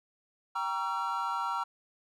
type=chord; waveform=triangle; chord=G diminished seventh; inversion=none; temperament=just; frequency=784 / 940.8 / 1128.9 / 1354.7 Hz; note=G5 / Bb5 / Db6 / Fb6; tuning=0 / +16 / +31 / +47 cents; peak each=-37 / -32 / -37 / -32 dBFS; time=0.55-1.64 s; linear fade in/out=10 ms; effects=none